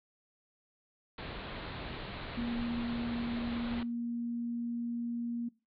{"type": "low-pass noise", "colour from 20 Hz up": "pink", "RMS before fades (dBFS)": -42, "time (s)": [1.18, 3.83], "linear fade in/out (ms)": 2, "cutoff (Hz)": 4300, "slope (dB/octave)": 96}
{"type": "tone", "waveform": "sine", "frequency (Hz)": 236.3, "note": "A#3", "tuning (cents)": 24, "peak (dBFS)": -33, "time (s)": [2.37, 5.49], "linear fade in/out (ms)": 10}
{"effects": ["noise-tail reverb RT60 0.3 s tail -21 dB re dry"]}